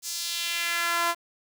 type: tone with high-pass filter sweep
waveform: sawtooth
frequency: 341.3 Hz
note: F4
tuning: 40 cents flat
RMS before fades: -28 dBFS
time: 0.02-1.15 s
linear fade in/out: 50 ms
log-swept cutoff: 6300 to 900 Hz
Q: 1.7
effects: 8-bit